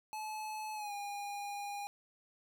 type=tone with pitch glide; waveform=square; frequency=861 to 812.7 Hz; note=A5 to G#5; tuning=-38 to -38 cents; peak=-40 dBFS; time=0.13-1.87 s; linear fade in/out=0 ms; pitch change=-100 cents; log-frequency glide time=0.74-0.93 s; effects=none